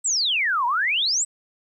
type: exponential two-way sweep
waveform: sine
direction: down then up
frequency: 8250 to 923 to 8250 Hz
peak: -19 dBFS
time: 0.04-1.25 s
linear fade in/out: 20 ms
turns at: 0.66 s
effects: 10-bit